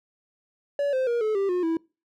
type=tone with pitch steps; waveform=triangle; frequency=570 / 519.7 / 473.8 / 432 / 393.8 / 359.1 / 327.4 Hz; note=C#5 / C5 / A#4 / A4 / G4 / F4 / E4; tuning=+48 / -12 / +28 / -32 / +8 / +48 / -12 cents; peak=-20 dBFS; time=0.79-1.77 s; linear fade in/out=2 ms; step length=140 ms; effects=noise-tail reverb RT60 0.3 s tail -24 dB re dry